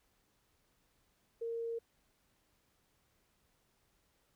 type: tone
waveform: sine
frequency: 461.6 Hz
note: A#4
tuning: 17 cents flat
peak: -36 dBFS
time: 1.41-1.79 s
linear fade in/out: 10 ms
effects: pink hiss -75 dBFS RMS until 4.35 s